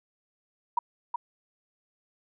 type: tone with echo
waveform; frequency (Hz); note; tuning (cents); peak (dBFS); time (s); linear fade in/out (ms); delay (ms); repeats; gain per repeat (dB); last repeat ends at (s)
sine; 958; A#5; +47; -21; 0.77-0.79; 5; 370; 1; -5; 1.16
effects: none